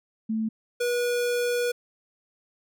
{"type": "tone pair in turn", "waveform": ["sine", "square"], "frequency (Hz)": [220.6, 484.5], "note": ["A3", "B4"], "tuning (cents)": [5, -33], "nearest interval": "octave + major second", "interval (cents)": 1362, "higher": "second", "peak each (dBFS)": -24, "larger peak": "neither", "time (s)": [[0.29, 0.49], [0.8, 1.72]], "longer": "second", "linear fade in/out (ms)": 10, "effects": []}